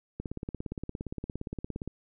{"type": "click train", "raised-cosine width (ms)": 3, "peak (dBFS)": -22, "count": 30, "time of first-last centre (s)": [0.2, 1.876], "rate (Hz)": 17.3, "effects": []}